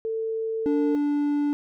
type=tone with pitch glide; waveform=sine; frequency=446.2 to 451.4 Hz; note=A4 to A4; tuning=+24 to +44 cents; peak=-25 dBFS; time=0.05-0.95 s; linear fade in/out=0 ms; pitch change=+20 cents; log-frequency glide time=0.66-0.74 s
type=tone; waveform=triangle; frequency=291 Hz; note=D4; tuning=16 cents flat; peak=-19 dBFS; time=0.66-1.53 s; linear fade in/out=0 ms
effects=none